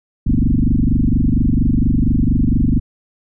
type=tone with frequency modulation; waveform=sine; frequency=104.6 Hz; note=G#2; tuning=13 cents sharp; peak=-11 dBFS; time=0.26-2.8 s; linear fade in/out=10 ms; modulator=24.3 Hz; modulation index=7; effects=none